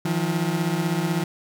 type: beating tone pair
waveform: 30% pulse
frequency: 160 / 176 Hz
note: D#3 / F3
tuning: +49 / +14 cents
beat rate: 16 Hz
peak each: -22 dBFS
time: 0.05-1.24 s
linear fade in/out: 5 ms
effects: none